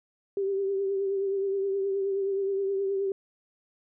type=tone with vibrato; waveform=sine; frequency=392 Hz; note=G4; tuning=in tune; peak=-25 dBFS; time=0.37-3.12 s; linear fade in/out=2 ms; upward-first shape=triangle; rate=9.5 Hz; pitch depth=42 cents each way; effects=none